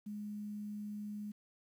sine tone with quantisation, 208.4 Hz, G#3, 6 cents sharp, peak -40 dBFS, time 0.06-1.32 s, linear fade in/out 10 ms, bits 11, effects none

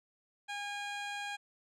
15% pulse tone with low-pass filter, 815 Hz, G#5, 33 cents flat, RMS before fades -40 dBFS, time 0.48-1.37 s, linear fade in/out 20 ms, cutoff 6700 Hz, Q 0.75, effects none

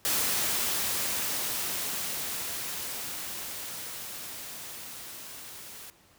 white noise with level ramp, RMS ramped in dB -27 to -45 dBFS, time 0.05-5.9 s, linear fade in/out 0 ms, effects pink hiss -60 dBFS RMS until 6.18 s + high-pass 60 Hz 12 dB/octave

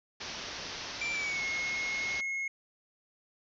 white low-pass noise, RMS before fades -41 dBFS, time 0.2-2.21 s, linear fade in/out 10 ms, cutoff 6100 Hz, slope 96 dB/octave
triangle tone with pitch glide, 2349 to 2167 Hz, D7 to C#7, 0 to -40 cents, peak -30 dBFS, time 1.01-2.48 s, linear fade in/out 5 ms, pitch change -140 cents, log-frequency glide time 1.13-1.44 s
effects resampled to 22050 Hz

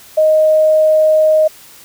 sine tone, 623 Hz, D#5, 2 cents sharp, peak -7 dBFS, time 0.17-1.48 s, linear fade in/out 10 ms, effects white hiss -40 dBFS RMS until 1.84 s

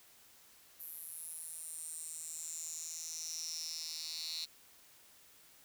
10% pulse tone with high-pass filter sweep, 160.6 Hz, E3, 45 cents flat, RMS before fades -44 dBFS, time 0.79-4.46 s, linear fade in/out 20 ms, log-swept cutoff 12000 to 4200 Hz, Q 6.5, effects white hiss -62 dBFS RMS until 5.64 s

